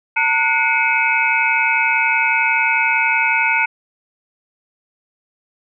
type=tone cluster; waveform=sine; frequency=903 / 1463 / 2162 / 2293 / 2555 Hz; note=A5 / F#6 / C#7 / D7 / D#7; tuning=+45 / -20 / -44 / -42 / +45 cents; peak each=-20 dBFS; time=0.16-3.66 s; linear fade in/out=10 ms; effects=none